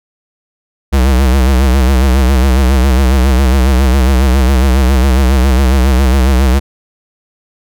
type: tone with vibrato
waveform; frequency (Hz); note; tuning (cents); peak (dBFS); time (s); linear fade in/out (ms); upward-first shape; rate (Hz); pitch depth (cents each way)
square; 65.41; C2; 0; -7; 0.92-6.6; 20; sine; 7.3; 100
effects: none